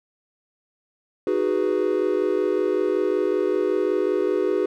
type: chord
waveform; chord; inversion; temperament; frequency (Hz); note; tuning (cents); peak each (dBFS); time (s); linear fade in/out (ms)
triangle; G# minor seventh; second; equal; 311.1 / 370 / 415.3 / 493.9; D#4 / F#4 / G#4 / B4; 0 / 0 / 0 / 0; -26 / -21 / -22 / -25; 1.27-4.66; 2
effects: none